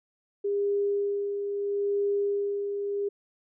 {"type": "tone with tremolo", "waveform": "sine", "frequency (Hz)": 404, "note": "G#4", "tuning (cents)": -48, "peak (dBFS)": -23, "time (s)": [0.44, 3.09], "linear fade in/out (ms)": 10, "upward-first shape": "sine", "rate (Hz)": 0.76, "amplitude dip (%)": 45, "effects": []}